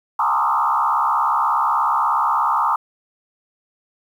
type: tone with frequency modulation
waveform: sine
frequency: 1068 Hz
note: C6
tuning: 35 cents sharp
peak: -15 dBFS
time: 0.19-2.76 s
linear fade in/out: 5 ms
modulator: 68.3 Hz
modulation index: 3.4
effects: 8-bit